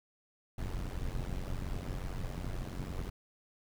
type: noise with amplitude modulation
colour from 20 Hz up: brown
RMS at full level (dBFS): -34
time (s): 0.58-3.1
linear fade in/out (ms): 5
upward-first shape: sine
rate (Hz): 91.3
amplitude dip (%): 80
effects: none